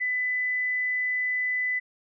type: tone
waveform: sine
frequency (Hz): 2000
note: B6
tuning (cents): +21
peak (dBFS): -24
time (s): 0-1.8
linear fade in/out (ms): 20
effects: none